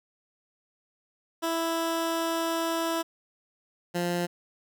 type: tone pair in turn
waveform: 15% pulse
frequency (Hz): 330.2 / 174.82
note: E4 / F3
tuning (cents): +3 / +2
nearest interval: major seventh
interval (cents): 1101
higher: first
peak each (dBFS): -20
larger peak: neither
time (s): 1.42-3.03 / 3.94-4.27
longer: first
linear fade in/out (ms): 20
effects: none